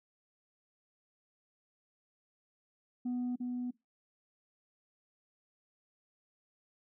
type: tone with echo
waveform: sine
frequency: 246.9 Hz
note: B3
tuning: in tune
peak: -30 dBFS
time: 3.05-3.36 s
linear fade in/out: 10 ms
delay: 350 ms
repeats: 1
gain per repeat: -3 dB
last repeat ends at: 3.71 s
effects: noise-tail reverb RT60 0.2 s tail -20 dB re dry + tanh soft clip ceiling -31 dBFS